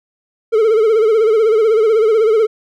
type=tone with vibrato; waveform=triangle; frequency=440 Hz; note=A4; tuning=in tune; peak=-7 dBFS; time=0.52-2.47 s; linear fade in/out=20 ms; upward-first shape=sine; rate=16 Hz; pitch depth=83 cents each way; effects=none